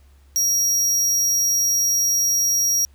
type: tone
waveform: 45% pulse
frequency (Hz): 5670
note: F8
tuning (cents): +25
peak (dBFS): -17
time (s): 0.36-2.85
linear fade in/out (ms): 0
effects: added 69 Hz sine -48 dBFS peak until 2.94 s + pink hiss -61 dBFS RMS until 2.94 s